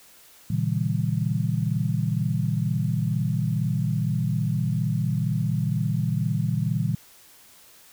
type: chord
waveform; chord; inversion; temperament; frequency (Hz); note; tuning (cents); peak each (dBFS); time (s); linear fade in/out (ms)
sine; A# diminished seventh; none; equal with one note detuned; 116.54 / 138.59 / 160.77 / 196; A#2 / C#3 / E3 / G3; 0 / 0 / -43 / 0; -26 / -28 / -26 / -30; 0.5-6.95; 5
effects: white hiss -52 dBFS RMS until 7.92 s